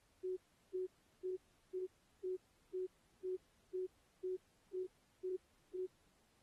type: tone bursts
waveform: sine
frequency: 370 Hz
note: F#4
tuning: in tune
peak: -38 dBFS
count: 12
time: 0.23-5.87 s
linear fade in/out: 20 ms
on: 140 ms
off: 360 ms
effects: pink hiss -75 dBFS RMS until 6.42 s + AAC 32 kbps